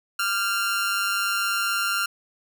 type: tone with amplitude modulation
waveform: sawtooth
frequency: 1388 Hz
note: F6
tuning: 11 cents flat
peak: -16 dBFS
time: 0.19-2.06 s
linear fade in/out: 5 ms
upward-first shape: sine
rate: 201 Hz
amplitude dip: 60%
effects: none